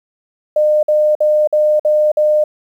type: tone bursts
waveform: sine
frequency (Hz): 606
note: D#5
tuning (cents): -46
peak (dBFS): -9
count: 6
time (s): 0.56-2.44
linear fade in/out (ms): 5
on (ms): 270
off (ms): 52
effects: 8-bit